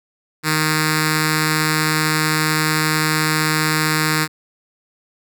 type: tone with notch filter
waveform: 5% pulse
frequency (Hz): 155.56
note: D#3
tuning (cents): 0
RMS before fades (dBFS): -18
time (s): 0.43-4.28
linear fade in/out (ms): 50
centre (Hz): 660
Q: 0.6
effects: none